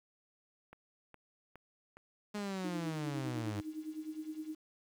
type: click train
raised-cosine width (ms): 0.5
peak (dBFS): -37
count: 5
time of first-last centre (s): 0.73-2.383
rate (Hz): 2.42
type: linear sweep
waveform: sawtooth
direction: down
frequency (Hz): 210 to 98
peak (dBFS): -33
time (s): 2.34-3.61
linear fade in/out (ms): 10
type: tone with tremolo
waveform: sine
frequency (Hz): 311.1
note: D#4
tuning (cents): 0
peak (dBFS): -36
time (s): 2.64-4.55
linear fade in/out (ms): 5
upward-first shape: triangle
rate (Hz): 9.8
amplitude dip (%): 85
effects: low-pass 9000 Hz 12 dB/octave + 10-bit